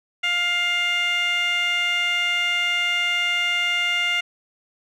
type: tone with band-pass filter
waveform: 15% pulse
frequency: 703 Hz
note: F5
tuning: 11 cents sharp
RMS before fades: -22 dBFS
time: 0.23-4.21 s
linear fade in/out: 10 ms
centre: 2500 Hz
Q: 2.9
effects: none